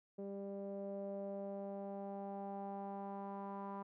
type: tone with low-pass filter sweep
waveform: sawtooth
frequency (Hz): 198.2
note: G3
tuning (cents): +19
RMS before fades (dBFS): -45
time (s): 0.18-3.83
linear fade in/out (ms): 10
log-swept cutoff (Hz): 500 to 1000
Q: 4.8
effects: none